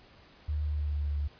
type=tone with pitch glide; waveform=sine; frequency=75 to 72.65 Hz; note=D2 to D2; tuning=+37 to -18 cents; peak=-28 dBFS; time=0.48-1.28 s; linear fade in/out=10 ms; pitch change=-55 cents; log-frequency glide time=0.63-1.13 s; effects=pink hiss -57 dBFS RMS until 1.39 s + resampled to 11025 Hz

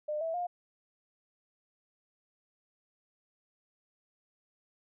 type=tone with pitch steps; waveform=sine; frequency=603 / 653.8 / 708.9 Hz; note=D5 / E5 / F5; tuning=+46 / -14 / +26 cents; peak=-31 dBFS; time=0.08-0.47 s; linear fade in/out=10 ms; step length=130 ms; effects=none

